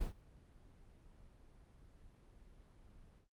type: noise with ADSR envelope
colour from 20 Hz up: brown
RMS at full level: -37 dBFS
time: 0-3.28 s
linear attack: 16 ms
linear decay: 110 ms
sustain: -24 dB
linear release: 110 ms
effects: Opus 32 kbps